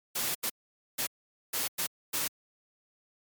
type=noise bursts at uneven times; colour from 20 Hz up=white; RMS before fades=-31 dBFS; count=6; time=0.15-0.35 / 0.43-0.5 / 0.98-1.07 / 1.53-1.68 / 1.78-1.87 / 2.13-2.28 s; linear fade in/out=10 ms; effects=high-pass 100 Hz 12 dB/octave + MP3 96 kbps